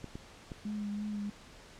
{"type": "clicks", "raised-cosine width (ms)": 3, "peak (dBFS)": -28, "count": 3, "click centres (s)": [0.043, 0.155, 0.518]}
{"type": "tone with vibrato", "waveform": "sine", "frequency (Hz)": 207.7, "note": "G#3", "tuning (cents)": 0, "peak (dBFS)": -34, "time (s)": [0.65, 1.3], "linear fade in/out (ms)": 5, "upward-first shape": "sine", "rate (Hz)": 3, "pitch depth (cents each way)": 27}
{"effects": ["pink hiss -54 dBFS RMS until 1.79 s", "low-pass 7000 Hz 12 dB/octave"]}